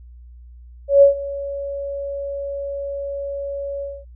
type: tone with ADSR envelope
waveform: sine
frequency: 560 Hz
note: C#5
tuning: 18 cents sharp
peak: -5 dBFS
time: 0.88-4.05 s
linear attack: 140 ms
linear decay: 120 ms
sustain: -19 dB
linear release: 230 ms
effects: added 60 Hz sine -39 dBFS peak until 4.15 s